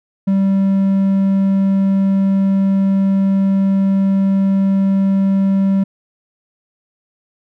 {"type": "tone", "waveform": "triangle", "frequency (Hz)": 194.5, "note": "G3", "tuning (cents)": -13, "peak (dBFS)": -9, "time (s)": [0.27, 5.84], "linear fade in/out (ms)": 10, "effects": []}